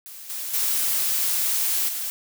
blue noise with level steps, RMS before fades -40 / -31 / -23 / -29 dBFS, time 0.06-2.1 s, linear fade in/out 0 ms, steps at 0.29 / 0.53 / 1.88 s, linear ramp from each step 10 ms, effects none

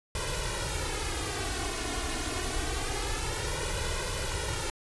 pink noise with flanger, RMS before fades -32 dBFS, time 0.15-4.7 s, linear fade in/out 2 ms, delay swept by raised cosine 2 to 2.8 ms, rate 0.26 Hz, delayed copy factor +0.95, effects resampled to 24000 Hz

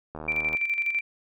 click train, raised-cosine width 1 ms, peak -23 dBFS, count 32, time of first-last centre 0.15-0.549 s, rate 77.7 Hz
sine tone with tremolo, 2349 Hz, D7, in tune, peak -22 dBFS, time 0.28-1.01 s, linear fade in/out 5 ms, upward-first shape square, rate 12 Hz, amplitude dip 55%
effects none

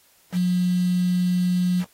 sine tone with quantisation, 180 Hz, F#3, 47 cents flat, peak -18 dBFS, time 0.32-1.85 s, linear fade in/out 50 ms, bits 6, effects white hiss -58 dBFS RMS until 1.93 s + AAC 48 kbps

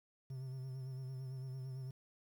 triangle tone with vibrato, 130.81 Hz, C3, in tune, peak -40 dBFS, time 0.3-1.91 s, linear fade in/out 5 ms, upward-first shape sine, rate 8.9 Hz, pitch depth 39 cents each way, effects 11-bit

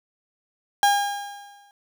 35% pulse tone with exponential decay, 810 Hz, G#5, 43 cents flat, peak -12 dBFS, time 0.83-1.71 s, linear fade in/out 1 ms, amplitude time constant 190 ms, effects none

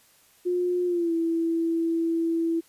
sine tone with pitch glide, 356.9 to 331.1 Hz, F4 to E4, +38 to +8 cents, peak -22 dBFS, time 0.45-2.61 s, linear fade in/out 20 ms, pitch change -130 cents, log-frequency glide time 0.86-1.13 s, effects white hiss -59 dBFS RMS until 2.68 s + resampled to 32000 Hz

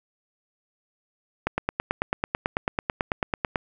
click train, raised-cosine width 0.5 ms, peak -8 dBFS, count 20, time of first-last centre 1.47-3.558 s, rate 9.1 Hz, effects none

